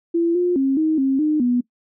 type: tone with pitch steps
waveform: sine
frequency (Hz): 337.5 / 355 / 269.8 / 314.4 / 268.5 / 305.3 / 245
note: E4 / F4 / C#4 / D#4 / C4 / D#4 / B3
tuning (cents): +41 / +28 / -47 / +18 / +45 / -33 / -14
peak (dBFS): -15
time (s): 0.14-1.61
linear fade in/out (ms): 10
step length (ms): 210
effects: noise-tail reverb RT60 0.1 s tail -20 dB re dry